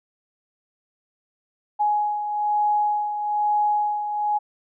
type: beating tone pair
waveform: sine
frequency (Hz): 836 / 837.1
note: G#5 / G#5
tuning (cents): +11 / +13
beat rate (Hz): 1.1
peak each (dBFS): -20 / -28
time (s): 1.79-4.39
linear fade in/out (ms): 20
effects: none